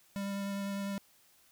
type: tone with vibrato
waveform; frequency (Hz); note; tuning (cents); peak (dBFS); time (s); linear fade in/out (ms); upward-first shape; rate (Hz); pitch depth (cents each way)
square; 198.6; G3; +23; -35; 0.16-0.98; 0; sine; 9.9; 11
effects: white hiss -65 dBFS RMS until 1.51 s